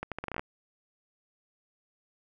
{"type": "accelerating click train", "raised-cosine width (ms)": 0.5, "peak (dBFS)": -19, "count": 10, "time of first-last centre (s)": [0.03, 0.395], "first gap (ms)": 87, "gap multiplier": 0.79, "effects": []}